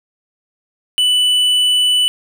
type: tone with tanh clipping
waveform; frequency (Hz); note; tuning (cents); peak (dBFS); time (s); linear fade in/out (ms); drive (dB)
triangle; 2980; F#7; +12; -12; 0.98-2.08; 0; 11
effects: none